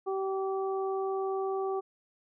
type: harmonic tone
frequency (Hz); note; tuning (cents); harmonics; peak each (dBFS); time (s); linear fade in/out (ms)
385.4; G4; -29; 1 / 2 / 3; -30 / -36 / -40; 0.06-1.81; 20
effects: none